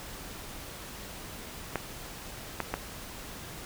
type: clicks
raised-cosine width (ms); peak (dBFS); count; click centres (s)
0.5; -14; 3; 1.757 / 2.603 / 2.74
effects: pink hiss -43 dBFS RMS until 3.65 s